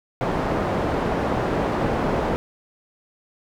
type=low-pass noise; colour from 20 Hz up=white; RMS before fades=-23 dBFS; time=0.21-2.36 s; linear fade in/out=0 ms; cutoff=710 Hz; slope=12 dB/octave; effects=none